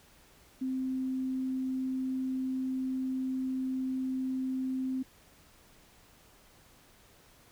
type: tone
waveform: sine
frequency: 260.5 Hz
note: C4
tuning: 7 cents flat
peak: -30 dBFS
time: 0.61-5.03 s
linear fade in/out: 10 ms
effects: pink hiss -60 dBFS RMS until 7.51 s